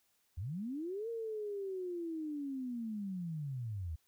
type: linear two-way sweep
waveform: sine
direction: up then down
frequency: 74.2 to 466.2 to 74.2 Hz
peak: -37 dBFS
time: 0.37-3.96 s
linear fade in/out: 10 ms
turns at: 1.09 s
effects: white hiss -75 dBFS RMS until 4.07 s